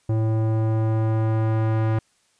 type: tone with low-pass filter sweep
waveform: square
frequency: 110.6 Hz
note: A2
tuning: 9 cents sharp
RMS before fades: -21 dBFS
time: 0.09-1.99 s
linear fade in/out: 5 ms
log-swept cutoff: 590 to 1600 Hz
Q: 0.76
effects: white hiss -64 dBFS RMS until 2.39 s + resampled to 22050 Hz